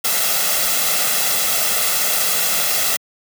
white noise with comb filter, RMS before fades -18 dBFS, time 0.04-2.97 s, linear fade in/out 10 ms, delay 1.5 ms, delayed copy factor +0.65, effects high-pass 200 Hz 12 dB/octave

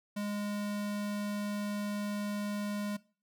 square tone, 206 Hz, G#3, 14 cents flat, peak -34 dBFS, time 0.16-2.97 s, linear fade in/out 10 ms, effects noise-tail reverb RT60 0.4 s tail -21 dB re dry

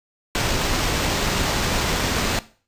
pink noise with sample-and-hold, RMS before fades -22 dBFS, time 0.35-2.39 s, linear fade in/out 0 ms, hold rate 11025 Hz, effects noise-tail reverb RT60 0.4 s tail -17 dB re dry + resampled to 32000 Hz

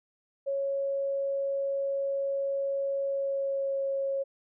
sine tone with pitch glide, 552 to 546.9 Hz, C#5 to C#5, -7 to -23 cents, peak -27 dBFS, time 0.46-4.24 s, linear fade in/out 20 ms, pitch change -16 cents, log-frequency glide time 3.06-3.81 s, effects none

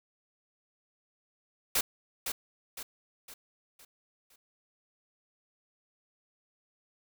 white noise with echo, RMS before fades -27 dBFS, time 1.75-1.81 s, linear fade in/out 5 ms, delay 510 ms, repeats 5, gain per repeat -7 dB, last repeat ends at 4.36 s, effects none

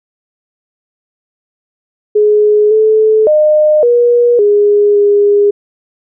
sine tone with pitch steps, 420.6 / 434.8 / 609 / 480.2 / 412.3 / 408.8 Hz, G#4 / A4 / D#5 / B4 / G#4 / G#4, +22 / -21 / -37 / -49 / -13 / -27 cents, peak -5 dBFS, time 2.15-5.51 s, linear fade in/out 10 ms, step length 560 ms, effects none

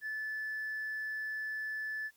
triangle tone with hard clipping, 1740 Hz, A6, 20 cents flat, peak -35 dBFS, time 0.01-2.11 s, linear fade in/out 50 ms, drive 2 dB, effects white hiss -69 dBFS RMS until 2.16 s

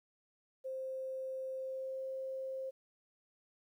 sine tone with pitch glide, 525 to 528.7 Hz, C5 to C5, +6 to +18 cents, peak -38 dBFS, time 0.64-2.71 s, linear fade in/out 20 ms, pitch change +12 cents, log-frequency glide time 1.57-2.04 s, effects 12-bit

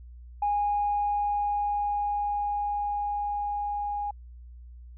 sine tone with level ramp, 822 Hz, G#5, 18 cents flat, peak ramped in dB -22 to -28 dBFS, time 0.42-4.11 s, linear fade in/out 5 ms, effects tanh soft clip ceiling -18 dBFS + added 60 Hz sine -43 dBFS peak until 4.97 s

